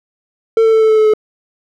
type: tone with pitch steps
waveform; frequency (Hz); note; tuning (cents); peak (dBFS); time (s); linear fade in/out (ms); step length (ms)
triangle; 449.2 / 445.8 / 442.5 / 439.2 / 435.9 / 432.6 / 429.4; A4 / A4 / A4 / A4 / A4 / A4 / A4; +36 / +23 / +10 / -3 / -16 / -29 / -42; -5; 0.57-1.137; 2; 81
effects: none